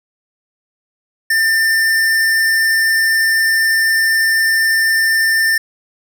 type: tone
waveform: square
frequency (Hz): 1794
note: A6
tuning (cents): +33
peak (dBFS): -12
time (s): 1.3-5.58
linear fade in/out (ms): 5
effects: none